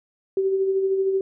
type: tone with tremolo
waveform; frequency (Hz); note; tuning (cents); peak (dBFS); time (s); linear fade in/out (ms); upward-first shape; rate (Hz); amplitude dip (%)
sine; 385.4; G4; -29; -17; 0.37-1.21; 2; sine; 13; 40
effects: none